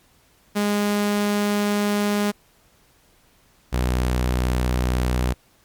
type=tone pair in turn; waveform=sawtooth; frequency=205.9 / 62.09 Hz; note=G#3 / B1; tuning=-15 / +10 cents; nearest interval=octave + major sixth; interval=2075 cents; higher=first; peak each=-15 dBFS; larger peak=neither; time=0.55-2.32 / 3.72-5.34 s; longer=first; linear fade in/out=20 ms; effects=pink hiss -58 dBFS RMS until 5.64 s + MP3 96 kbps